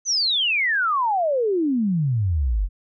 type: exponential sweep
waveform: sine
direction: down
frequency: 6272 to 42.84 Hz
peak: -18 dBFS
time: 0.05-2.69 s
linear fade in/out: 50 ms
effects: none